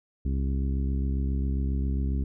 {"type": "harmonic tone", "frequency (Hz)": 67.4, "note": "C#2", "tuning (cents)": -48, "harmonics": [1, 2, 3, 4, 5, 6], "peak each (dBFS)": [-25, -34, -35, -37, -45, -46], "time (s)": [0.25, 2.24], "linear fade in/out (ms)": 5, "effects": []}